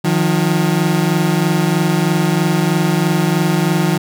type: tone pair together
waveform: 30% pulse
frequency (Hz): 155.56 / 178.68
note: D#3 / F3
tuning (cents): 0 / +40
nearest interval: major second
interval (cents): 240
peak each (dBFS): -13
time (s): 0.04-3.98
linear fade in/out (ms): 10
effects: none